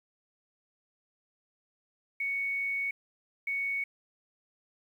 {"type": "tone bursts at uneven times", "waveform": "sine", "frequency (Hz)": 2224, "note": "C#7", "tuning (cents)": 5, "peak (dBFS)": -29, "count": 2, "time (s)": [[2.2, 2.91], [3.47, 3.84]], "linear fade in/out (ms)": 5, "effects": ["10-bit"]}